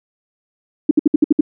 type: tone bursts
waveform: sine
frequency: 300 Hz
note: D4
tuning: 37 cents sharp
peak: -6 dBFS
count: 7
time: 0.89-1.409 s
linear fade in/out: 5 ms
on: 21 ms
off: 62 ms
effects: none